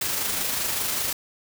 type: noise with amplitude modulation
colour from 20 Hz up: white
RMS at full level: -25 dBFS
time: 0.01-1.13 s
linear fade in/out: 5 ms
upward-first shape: sine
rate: 25.2 Hz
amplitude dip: 35%
effects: none